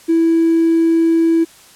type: tone with hard clipping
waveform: triangle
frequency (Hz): 329.6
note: E4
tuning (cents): 0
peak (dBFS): -10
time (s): 0.08-1.45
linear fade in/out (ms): 20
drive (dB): 3
effects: white hiss -44 dBFS RMS until 1.75 s + low-pass 11000 Hz 12 dB/octave